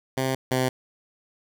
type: tone pair in turn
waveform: 10% pulse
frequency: 131.7 / 128.84 Hz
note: C3 / C3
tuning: +12 / -26 cents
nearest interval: unison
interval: 38 cents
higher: first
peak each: -15 / -13 dBFS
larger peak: second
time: 0.17-0.35 / 0.51-0.69 s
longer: neither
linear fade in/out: 5 ms
effects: none